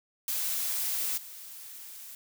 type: noise with level steps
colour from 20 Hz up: blue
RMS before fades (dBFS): -31 / -45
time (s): 0.28-2.15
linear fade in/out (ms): 2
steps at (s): 1.17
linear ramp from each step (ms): 10
effects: none